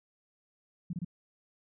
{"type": "tone bursts", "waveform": "sine", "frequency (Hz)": 174.2, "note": "F3", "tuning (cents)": -4, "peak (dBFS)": -32, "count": 3, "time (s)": [0.9, 1.048], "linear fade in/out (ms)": 5, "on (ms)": 32, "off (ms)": 26, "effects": []}